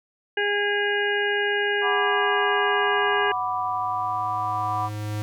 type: harmonic tone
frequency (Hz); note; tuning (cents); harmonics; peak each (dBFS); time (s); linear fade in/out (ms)
409.7; G#4; -24; 1 / 2 / 4 / 5 / 6 / 7; -25 / -31 / -24 / -34 / -36 / -31; 0.37-3.32; 5
type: chord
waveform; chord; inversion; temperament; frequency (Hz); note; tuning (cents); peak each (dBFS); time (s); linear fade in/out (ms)
sine; B minor; second; equal; 740 / 987.8 / 1174.7; F#5 / B5 / D6; 0 / 0 / 0; -28 / -27 / -28; 1.81-4.9; 50
type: tone with exponential growth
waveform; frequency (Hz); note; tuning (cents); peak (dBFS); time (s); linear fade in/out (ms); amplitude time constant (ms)
square; 105.6; G#2; +29; -26; 2.41-5.22; 0; 610
effects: none